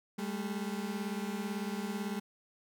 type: beating tone pair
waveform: 35% pulse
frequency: 198.6 / 216.6 Hz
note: G3 / A3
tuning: +23 / -27 cents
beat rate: 18 Hz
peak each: -35 / -37 dBFS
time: 0.18-2.2 s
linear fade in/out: 10 ms
effects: none